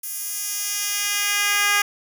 10% pulse tone with high-pass filter sweep, 408.8 Hz, G#4, 27 cents flat, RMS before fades -23 dBFS, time 0.03-1.82 s, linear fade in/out 5 ms, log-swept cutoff 11000 to 1400 Hz, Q 0.78, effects none

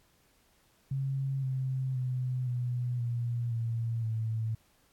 sine tone with pitch steps, 135.5 / 131.19 / 127.01 / 122.97 / 119.05 / 115.27 / 111.6 Hz, C#3 / C3 / B2 / B2 / A#2 / A#2 / A2, -39 / +5 / +49 / -7 / +37 / -19 / +25 cents, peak -29 dBFS, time 0.91-4.55 s, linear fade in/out 5 ms, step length 520 ms, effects pink hiss -67 dBFS RMS until 4.92 s + AAC 64 kbps

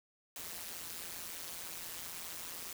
white noise with amplitude modulation, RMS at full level -41 dBFS, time 0.36-2.73 s, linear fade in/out 2 ms, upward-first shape sine, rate 170 Hz, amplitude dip 85%, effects none

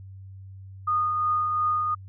sine tone with tremolo, 1230 Hz, D#6, 20 cents flat, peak -20 dBFS, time 0.87-1.95 s, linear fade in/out 10 ms, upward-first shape triangle, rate 2.8 Hz, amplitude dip 35%, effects added 96 Hz sine -40 dBFS peak until 2.08 s

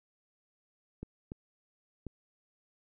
clicks, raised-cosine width 3 ms, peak -27 dBFS, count 3, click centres 1.03 / 1.319 / 2.067 s, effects none

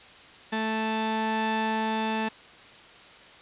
sawtooth tone pair together, 220 / 879.5 Hz, A3 / A5, 0 / -1 cents, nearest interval 2 octaves, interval 2399 cents, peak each -24 / -25 dBFS, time 0.52-2.29 s, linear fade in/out 10 ms, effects white hiss -49 dBFS RMS until 3.41 s + resampled to 8000 Hz

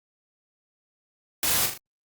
white noise with echo, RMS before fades -24 dBFS, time 1.43-1.66 s, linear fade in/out 2 ms, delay 39 ms, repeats 3, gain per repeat -6 dB, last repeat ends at 1.777 s, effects Opus 48 kbps

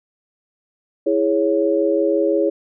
sine chord, C# minor, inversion first, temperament equal, 329.6 / 415.3 / 554.4 Hz, E4 / G#4 / C#5, 0 / 0 / 0 cents, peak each -19 dBFS, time 1.06-2.5 s, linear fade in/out 10 ms, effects none

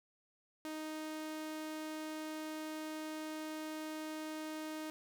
sawtooth tone, 311.1 Hz, D#4, in tune, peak -37 dBFS, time 0.65-4.9 s, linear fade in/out 0 ms, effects none

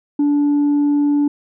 sine tone with tanh clipping, 290 Hz, D4, 22 cents flat, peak -13 dBFS, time 0.19-1.28 s, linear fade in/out 5 ms, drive 1 dB, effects none

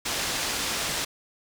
white low-pass noise, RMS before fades -29 dBFS, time 0.05-1.05 s, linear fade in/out 10 ms, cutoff 6400 Hz, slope 12 dB/octave, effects none

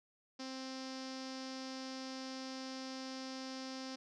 sawtooth tone with low-pass filter, 262.6 Hz, C4, 6 cents sharp, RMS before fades -45 dBFS, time 0.39-3.96 s, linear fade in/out 10 ms, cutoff 5200 Hz, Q 5.1, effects none

